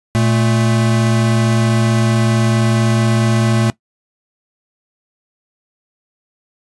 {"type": "tone pair together", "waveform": "square", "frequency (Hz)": [116.54, 221.1], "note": ["A#2", "A3"], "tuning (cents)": [0, 9], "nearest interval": "major seventh", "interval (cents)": 1109, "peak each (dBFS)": [-14, -17], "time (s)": [0.15, 3.7], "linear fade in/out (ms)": 0, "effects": ["noise-tail reverb RT60 0.1 s tail -19 dB re dry", "resampled to 24000 Hz"]}